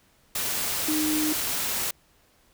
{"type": "tone in noise", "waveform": "sine", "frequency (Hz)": 307.4, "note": "D#4", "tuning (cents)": -21, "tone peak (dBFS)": -24, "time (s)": [0.88, 1.33], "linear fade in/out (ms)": 5, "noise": "white", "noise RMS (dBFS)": -28, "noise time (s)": [0.35, 1.91], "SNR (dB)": 1, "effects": ["pink hiss -62 dBFS RMS until 2.53 s"]}